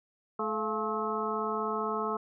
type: harmonic tone with a mistuned harmonic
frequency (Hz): 215.5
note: A3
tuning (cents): -36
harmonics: 1 / 2 / 3 / 4 / 5 / 6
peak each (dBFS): -38 / -34 / -39 / -39 / -35 / -35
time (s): 0.39-2.17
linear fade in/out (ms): 5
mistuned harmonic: 3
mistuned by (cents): +100
effects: none